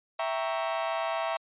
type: chord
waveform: 40% pulse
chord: E diminished seventh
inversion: none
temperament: equal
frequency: 659.3 / 784 / 932.3 / 1108.7 Hz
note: E5 / G5 / Bb5 / Db6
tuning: 0 / 0 / 0 / 0 cents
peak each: -30 / -35 / -35 / -35 dBFS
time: 0.19-1.37 s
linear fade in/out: 5 ms
effects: resampled to 8000 Hz